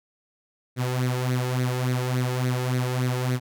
sawtooth tone with flanger, 126.2 Hz, B2, 38 cents sharp, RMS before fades -25 dBFS, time 0.76-3.4 s, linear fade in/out 50 ms, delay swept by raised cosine 0.48 to 2.38 ms, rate 3.5 Hz, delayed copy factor +0.65, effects none

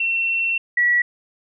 sine tone pair in turn, 2709 / 1935.6 Hz, E7 / B6, +47 / -35 cents, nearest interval tritone, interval 582 cents, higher first, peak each -18 / -14 dBFS, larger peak second, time 0-0.58 / 0.77-1.02 s, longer first, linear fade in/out 5 ms, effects none

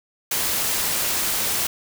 white noise, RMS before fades -23 dBFS, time 0.31-1.67 s, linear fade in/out 5 ms, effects none

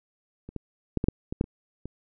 clicks, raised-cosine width 3 ms, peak -27 / -20 / -11 / -12 / -7 / -18 / -8 / -26 / -23 dBFS, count 9, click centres 0.49 / 0.563 / 0.973 / 1.041 / 1.085 / 1.325 / 1.411 / 1.441 / 1.856 s, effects none

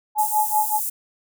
sine tone with tremolo, 852 Hz, G#5, 44 cents sharp, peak -15 dBFS, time 0.15-0.8 s, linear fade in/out 50 ms, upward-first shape sine, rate 5.2 Hz, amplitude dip 95%
white high-pass noise, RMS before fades -26 dBFS, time 0.18-0.9 s, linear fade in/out 10 ms, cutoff 7900 Hz, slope 24 dB/octave
effects none

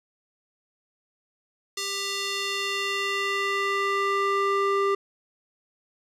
square tone with band-pass filter sweep, 396.3 Hz, G4, 19 cents sharp, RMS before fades -26 dBFS, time 1.77-4.95 s, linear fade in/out 5 ms, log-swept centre 5300 to 870 Hz, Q 1.2, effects none

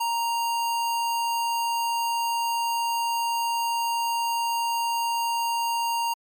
square tone, 932.3 Hz, A#5, in tune, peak -24 dBFS, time 0-6.14 s, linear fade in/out 10 ms, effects MP3 96 kbps

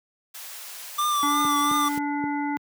white high-pass noise, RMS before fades -39 dBFS, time 0.34-1.99 s, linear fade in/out 10 ms, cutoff 680 Hz, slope 12 dB/octave
square tone with vibrato, 1177 Hz, D6, 3 cents sharp, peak -22 dBFS, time 0.98-1.89 s, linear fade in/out 10 ms, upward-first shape triangle, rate 2.9 Hz, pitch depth 46 cents each way
harmonic tone, 289.6 Hz, D4, 24 cents flat, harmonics 1 / 3 / 5 / 7, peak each -26 / -29 / -38 / -36 dBFS, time 1.23-2.57 s, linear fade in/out 0 ms
click train, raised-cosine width 3 ms, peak -19 dBFS, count 4, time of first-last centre 1.45-2.239 s, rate 3.8 Hz
effects high-pass 150 Hz 12 dB/octave

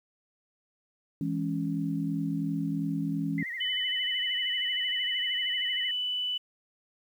sine chord, C# minor, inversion first, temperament equal, 164.81 / 207.7 / 277.2 Hz, E3 / G#3 / C#4, 0 / 0 / 0 cents, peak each -31 / -35 / -31 dBFS, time 1.21-3.43 s, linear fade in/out 2 ms
sine tone with vibrato, 1975.5 Hz, B6, in tune, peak -33 dBFS, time 3.38-5.91 s, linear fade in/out 2 ms, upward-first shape sine, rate 13 Hz, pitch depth 110 cents each way
sine tone with pitch glide, 3000 to 2983 Hz, F#7 to F#7, +23 to +13 cents, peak -28 dBFS, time 3.6-6.38 s, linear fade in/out 10 ms, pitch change -10 cents, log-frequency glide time 3.79-4.37 s
effects 10-bit

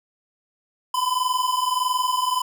square tone pair together, 998 / 1019.6 Hz, B5 / C6, +18 / -45 cents, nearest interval unison, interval 37 cents, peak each -24 dBFS, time 0.94-2.42 s, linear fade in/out 5 ms, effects none

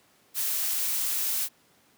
blue noise, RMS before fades -28 dBFS, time 0.34-1.49 s, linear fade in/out 50 ms, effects pink hiss -62 dBFS RMS until 1.97 s + high-pass 150 Hz 12 dB/octave

